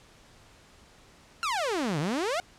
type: exponential two-way sweep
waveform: sawtooth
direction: down then up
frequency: 1414 to 138.3 to 749 Hz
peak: -23 dBFS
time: 1.43-2.4 s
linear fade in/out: 0 ms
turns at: 1.99 s
effects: pink hiss -56 dBFS RMS until 2.58 s + low-pass 8000 Hz 12 dB/octave